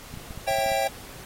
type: clicks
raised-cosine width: 5 ms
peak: -26 dBFS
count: 8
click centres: 0.14 / 0.174 / 0.308 / 0.376 / 0.511 / 0.587 / 0.662 / 0.718 s
type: chord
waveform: square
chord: C# diminished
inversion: none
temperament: equal with one note detuned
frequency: 545.8 / 659.3 / 784 Hz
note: C#5 / E5 / G5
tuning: -27 / 0 / 0 cents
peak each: -28 / -29 / -26 dBFS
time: 0.47-0.88 s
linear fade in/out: 10 ms
effects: pink hiss -44 dBFS RMS until 1.25 s + AAC 48 kbps